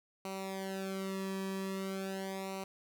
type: tone with flanger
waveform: sawtooth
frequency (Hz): 192.3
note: G3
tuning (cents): -33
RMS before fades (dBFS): -39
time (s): 0.25-2.64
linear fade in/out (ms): 2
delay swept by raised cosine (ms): 0.59 to 1.41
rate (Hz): 0.42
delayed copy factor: -0.9
effects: none

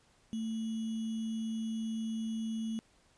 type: tone with sample-and-hold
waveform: sine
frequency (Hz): 222.7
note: A3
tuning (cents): +21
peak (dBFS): -33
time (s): 0.33-2.79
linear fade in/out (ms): 0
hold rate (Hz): 3150
effects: pink hiss -67 dBFS RMS until 3.17 s + resampled to 22050 Hz

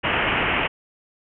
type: low-pass noise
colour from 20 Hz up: white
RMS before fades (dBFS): -22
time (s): 0.03-0.68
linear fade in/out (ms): 20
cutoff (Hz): 3000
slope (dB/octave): 96
effects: none

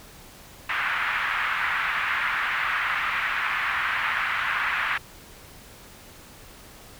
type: band-pass noise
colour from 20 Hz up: pink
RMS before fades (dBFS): -26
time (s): 0.69-4.98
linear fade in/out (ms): 5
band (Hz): 1200 to 2300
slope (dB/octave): 24
effects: pink hiss -47 dBFS RMS until 6.99 s

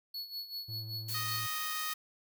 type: tone with tremolo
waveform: square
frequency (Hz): 4394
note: C#8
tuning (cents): -16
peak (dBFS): -37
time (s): 0.14-1.41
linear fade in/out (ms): 5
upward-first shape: sine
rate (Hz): 5.2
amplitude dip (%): 75
type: tone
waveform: triangle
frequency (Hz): 111.9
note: A2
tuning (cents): +30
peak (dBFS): -39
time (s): 0.68-1.47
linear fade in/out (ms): 10
type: noise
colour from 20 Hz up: blue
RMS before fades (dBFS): -40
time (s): 1.08-1.94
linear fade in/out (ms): 10
type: harmonic tone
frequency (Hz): 623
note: D#5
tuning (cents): +2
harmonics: 2 / 3 / 4 / 5 / 6 / 7 / 8 / 9 / 10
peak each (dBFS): -39 / -42 / -48 / -47 / -46 / -49 / -48 / -55 / -50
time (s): 1.14-1.94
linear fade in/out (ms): 10
effects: none

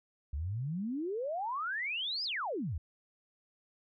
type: exponential two-way sweep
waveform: sine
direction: up then down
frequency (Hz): 66.4 to 5180 to 66.4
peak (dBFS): -33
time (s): 0.33-2.78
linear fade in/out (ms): 5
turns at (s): 2.24
effects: none

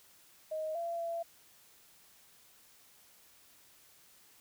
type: tone with pitch steps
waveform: sine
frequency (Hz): 626 / 679 / 674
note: D#5 / F5 / E5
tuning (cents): +10 / -49 / +38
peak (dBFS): -34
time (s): 0.51-1.23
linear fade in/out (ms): 10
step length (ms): 240
effects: white hiss -62 dBFS RMS until 4.4 s

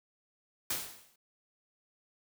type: noise with exponential decay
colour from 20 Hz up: white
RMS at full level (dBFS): -31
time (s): 0.7-1.16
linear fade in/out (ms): 5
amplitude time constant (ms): 100
effects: none

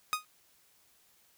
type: tone with exponential decay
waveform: sawtooth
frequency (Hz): 1244.5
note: D#6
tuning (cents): 0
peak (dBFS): -21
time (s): 0.13-0.25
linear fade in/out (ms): 0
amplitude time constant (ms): 26
effects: white hiss -66 dBFS RMS until 1.37 s

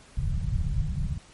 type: low-pass noise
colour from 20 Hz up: pink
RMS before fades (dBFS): -27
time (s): 0.17-1.18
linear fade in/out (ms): 5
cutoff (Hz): 170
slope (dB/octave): 48
effects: pink hiss -53 dBFS RMS until 1.33 s + MP3 48 kbps

